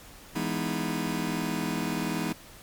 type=chord; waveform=sawtooth; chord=E major seventh; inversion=none; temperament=just; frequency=164.81 / 206 / 247.2 / 309 Hz; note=E3 / G#3 / B3 / D#4; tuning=0 / -14 / +2 / -12 cents; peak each=-29 dBFS; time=0.35-2.33 s; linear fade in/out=10 ms; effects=pink hiss -49 dBFS RMS until 2.62 s + MP3 96 kbps